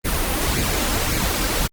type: noise with flanger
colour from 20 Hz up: pink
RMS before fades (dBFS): -21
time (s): 0.04-1.68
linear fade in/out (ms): 20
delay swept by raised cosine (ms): 0.44 to 3.84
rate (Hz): 1.8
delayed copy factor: +0.55
effects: Opus 32 kbps